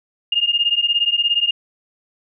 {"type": "beating tone pair", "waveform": "sine", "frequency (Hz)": [2823, 2840], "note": ["F7", "F7"], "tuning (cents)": [18, 28], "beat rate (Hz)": 17, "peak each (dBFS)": -18, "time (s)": [0.32, 1.51], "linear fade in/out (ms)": 5, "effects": []}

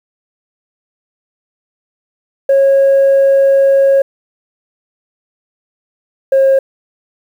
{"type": "tone pair in turn", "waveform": "sine", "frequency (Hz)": [547, 538.5], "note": ["C#5", "C5"], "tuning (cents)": [-23, 50], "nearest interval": "unison", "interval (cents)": 27, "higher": "first", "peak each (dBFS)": -4, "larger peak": "neither", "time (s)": [[2.49, 4.02], [6.32, 6.59]], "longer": "first", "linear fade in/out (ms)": 5, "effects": ["tanh soft clip ceiling -4 dBFS", "7-bit"]}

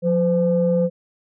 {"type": "tone pair together", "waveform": "sine", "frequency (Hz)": [177.97, 511], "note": ["F3", "C5"], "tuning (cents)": [33, -41], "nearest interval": "octave + tritone", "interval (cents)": 1826, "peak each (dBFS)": [-18, -17], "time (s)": [0.02, 0.9], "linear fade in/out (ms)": 50, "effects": ["tanh soft clip ceiling -8 dBFS"]}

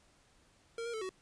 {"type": "tone with pitch steps", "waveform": "square", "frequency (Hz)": [461.6, 470.7, 439, 375.1], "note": ["A#4", "A#4", "A4", "F#4"], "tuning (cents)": [-17, 17, -4, 24], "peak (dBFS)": -38, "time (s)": [0.78, 1.092], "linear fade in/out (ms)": 2, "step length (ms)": 78, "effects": ["pink hiss -67 dBFS RMS until 1.21 s", "resampled to 22050 Hz"]}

